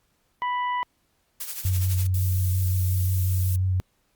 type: harmonic tone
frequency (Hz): 987.8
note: B5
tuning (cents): 0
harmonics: 1 / 2 / 3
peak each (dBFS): -24 / -33 / -42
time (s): 0.42-0.83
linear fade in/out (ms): 0
type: noise with tremolo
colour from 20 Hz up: blue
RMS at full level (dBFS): -31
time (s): 1.4-2.07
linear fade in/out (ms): 5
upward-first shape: sine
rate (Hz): 12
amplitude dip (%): 60
type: tone with vibrato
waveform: sine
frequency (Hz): 92.9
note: F#2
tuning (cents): +7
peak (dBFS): -20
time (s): 1.65-3.8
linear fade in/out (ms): 0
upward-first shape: triangle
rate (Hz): 5.6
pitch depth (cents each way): 23
type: noise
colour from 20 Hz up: violet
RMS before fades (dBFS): -34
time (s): 2.14-3.56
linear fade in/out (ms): 2
effects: pink hiss -69 dBFS RMS until 4.15 s + Opus 48 kbps